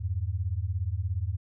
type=beating tone pair; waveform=sine; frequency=83.5 / 100.5 Hz; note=E2 / G2; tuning=+23 / +44 cents; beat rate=17 Hz; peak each=-30 dBFS; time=0-1.37 s; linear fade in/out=20 ms; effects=none